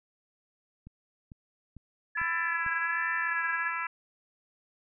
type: click train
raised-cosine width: 5 ms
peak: -34 dBFS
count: 5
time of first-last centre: 0.87-2.664 s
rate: 2.23 Hz
type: tone with vibrato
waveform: sine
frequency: 1705 Hz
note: G#6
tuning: 45 cents sharp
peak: -30 dBFS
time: 2.15-3.7 s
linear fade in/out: 10 ms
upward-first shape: sine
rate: 1.3 Hz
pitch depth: 62 cents each way
type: harmonic tone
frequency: 333.8 Hz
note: E4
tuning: 22 cents sharp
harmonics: 3 / 4 / 5 / 6 / 7 / 8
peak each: -37 / -35 / -37 / -39 / -39 / -43 dBFS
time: 2.17-3.87 s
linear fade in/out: 5 ms
effects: none